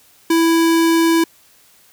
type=tone; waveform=square; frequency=330.3 Hz; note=E4; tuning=4 cents sharp; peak=-12 dBFS; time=0.3-1.24 s; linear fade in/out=5 ms; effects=white hiss -51 dBFS RMS until 1.92 s